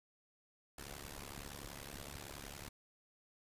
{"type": "noise with amplitude modulation", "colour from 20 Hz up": "pink", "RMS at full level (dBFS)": -45, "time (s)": [0.78, 2.69], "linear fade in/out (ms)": 5, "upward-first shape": "sine", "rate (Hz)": 70.7, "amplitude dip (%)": 95, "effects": ["resampled to 32000 Hz"]}